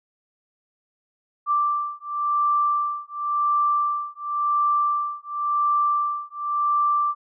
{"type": "beating tone pair", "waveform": "sine", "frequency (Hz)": [1174.7, 1175.63], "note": ["D6", "D6"], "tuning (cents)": [0, 1], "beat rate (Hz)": 0.93, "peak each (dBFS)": -23, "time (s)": [1.46, 7.15], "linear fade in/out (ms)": 50, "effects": []}